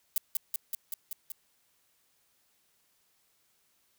violet noise with echo, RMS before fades -27 dBFS, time 0.16-0.18 s, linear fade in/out 2 ms, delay 190 ms, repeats 6, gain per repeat -2 dB, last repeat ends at 1.32 s, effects white hiss -71 dBFS RMS until 3.98 s

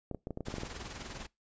clicks, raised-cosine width 2 ms, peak -24 dBFS, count 10, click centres 0.113 / 0.147 / 0.271 / 0.307 / 0.374 / 0.407 / 0.484 / 0.541 / 0.583 / 0.634 s
pink noise with tremolo, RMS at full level -41 dBFS, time 0.45-1.27 s, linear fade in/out 20 ms, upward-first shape sine, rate 20 Hz, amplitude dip 60%
effects noise-tail reverb RT60 0.2 s tail -23 dB re dry + resampled to 16000 Hz

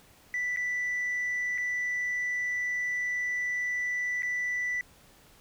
sine tone with dropouts, 1975.5 Hz, B6, in tune, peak -26 dBFS, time 0.34-4.81 s, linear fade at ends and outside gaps 1 ms, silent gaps 0.562-0.571 / 1.578-1.582 / 4.222-4.231 s, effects tanh soft clip ceiling -26 dBFS + pink hiss -58 dBFS RMS until 5.4 s

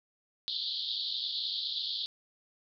pink band-pass noise, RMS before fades -35 dBFS, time 0.48-2.06 s, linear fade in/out 0 ms, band 3300 to 4600 Hz, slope 96 dB/octave, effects none

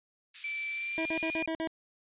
pink high-pass noise, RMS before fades -46 dBFS, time 0.34-1.42 s, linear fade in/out 10 ms, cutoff 2200 Hz, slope 24 dB/octave
sine tone with pitch glide, 2327 to 2430 Hz, D7 to D#7, -17 to -42 cents, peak -33 dBFS, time 0.44-1.46 s, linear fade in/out 2 ms, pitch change +75 cents, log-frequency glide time 0.71-1.21 s
25% pulse tone bursts, 323.2 Hz, E4, 34 cents flat, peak -27 dBFS, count 6, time 0.98-1.674 s, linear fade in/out 0 ms, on 74 ms, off 50 ms
effects resampled to 8000 Hz

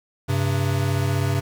square tone pair together, 97.65 / 133.8 Hz, G2 / C3, -6 / +39 cents, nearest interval perfect fourth, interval 545 cents, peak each -23 / -23 dBFS, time 0.28-1.41 s, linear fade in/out 20 ms, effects 8-bit

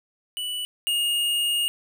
square tone pair in turn, 2960 / 2850 Hz, F#7 / F7, 0 / +34 cents, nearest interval minor second, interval 66 cents, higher first, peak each -28 / -22 dBFS, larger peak second, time 0.37-0.65 / 0.87-1.68 s, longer second, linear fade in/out 0 ms, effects none

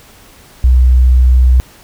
sine tone, 62.9 Hz, B1, 32 cents sharp, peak -4 dBFS, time 0.64-1.6 s, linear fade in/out 0 ms, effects pink hiss -41 dBFS RMS until 1.83 s

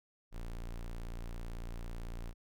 square tone, 29 Hz, A#0, 8 cents flat, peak -40 dBFS, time 0.31-2.34 s, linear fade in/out 50 ms, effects none

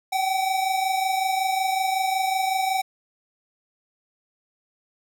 square tone pair together, 759.6 / 785 Hz, F#5 / G5, +45 / +2 cents, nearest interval minor second, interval 57 cents, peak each -23 / -29 dBFS, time 0.12-2.82 s, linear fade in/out 10 ms, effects none

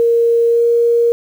sine tone with pitch glide, 466.2 to 469.7 Hz, A#4 to A#4, 0 to +13 cents, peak -9 dBFS, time 0-1.12 s, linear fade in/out 0 ms, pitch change +13 cents, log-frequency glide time 0.47-0.65 s, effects 7-bit

